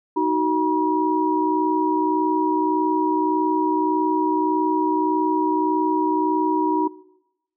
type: tone cluster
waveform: sine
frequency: 311 / 372.7 / 960 Hz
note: D#4 / F#4 / B5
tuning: -1 / +13 / -49 cents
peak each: -22 / -23 / -21 dBFS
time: 0.16-6.88 s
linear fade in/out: 10 ms
effects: noise-tail reverb RT60 0.9 s tail -21 dB re dry